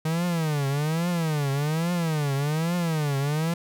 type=tone with vibrato; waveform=45% pulse; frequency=155.56 Hz; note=D#3; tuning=in tune; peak=-23 dBFS; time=0.05-3.54 s; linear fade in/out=5 ms; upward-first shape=triangle; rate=1.2 Hz; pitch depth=240 cents each way; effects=none